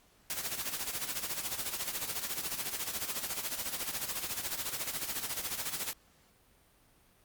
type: noise with tremolo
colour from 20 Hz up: white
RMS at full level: -34 dBFS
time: 0.3-5.93 s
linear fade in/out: 0 ms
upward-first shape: sine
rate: 14 Hz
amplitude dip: 70%
effects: pink hiss -65 dBFS RMS until 7.24 s + Opus 48 kbps